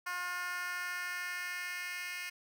10% pulse tone with high-pass filter sweep, 357.3 Hz, F4, 40 cents sharp, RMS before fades -39 dBFS, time 0.06-2.3 s, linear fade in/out 10 ms, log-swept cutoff 1200 to 2300 Hz, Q 2.1, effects none

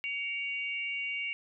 sine tone pair together, 2251 / 2780 Hz, C#7 / F7, +26 / -9 cents, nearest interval major third, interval 365 cents, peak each -34 / -36 dBFS, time 0.04-1.33 s, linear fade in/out 0 ms, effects none

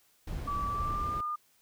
brown noise, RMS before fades -37 dBFS, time 0.27-1.21 s, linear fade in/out 5 ms
sine tone with pitch glide, 1154 to 1212.1 Hz, D6 to D#6, -31 to -46 cents, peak -31 dBFS, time 0.47-1.36 s, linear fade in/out 10 ms, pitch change +85 cents, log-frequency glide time 0.67-1.19 s
effects white hiss -67 dBFS RMS until 1.61 s

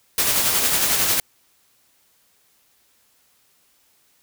white noise with tremolo, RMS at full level -18 dBFS, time 0.18-1.2 s, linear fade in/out 2 ms, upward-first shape sine, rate 11 Hz, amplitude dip 35%, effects white hiss -61 dBFS RMS until 4.22 s

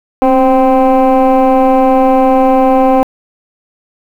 sine tone with frequency modulation, 523.3 Hz, C5, in tune, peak -3 dBFS, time 0.22-3.03 s, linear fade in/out 0 ms, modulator 256 Hz, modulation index 1.4, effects tanh soft clip ceiling -4 dBFS + 7-bit

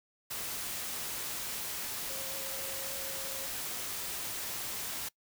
sine tone in noise, 540 Hz, C#5, 45 cents flat, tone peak -46 dBFS, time 2.09-3.47 s, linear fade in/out 10 ms, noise white, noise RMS -38 dBFS, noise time 0.3-5.09 s, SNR -11 dB, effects noise-tail reverb RT60 0.1 s tail -23 dB re dry

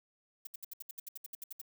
violet noise bursts, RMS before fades -43 dBFS, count 14, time 0.45-1.615 s, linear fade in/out 5 ms, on 21 ms, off 67 ms, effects none

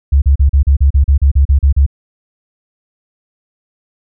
sine tone bursts, 69.4 Hz, C#2, 3 cents sharp, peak -5 dBFS, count 13, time 0.12-1.864 s, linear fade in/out 10 ms, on 100 ms, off 37 ms, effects none

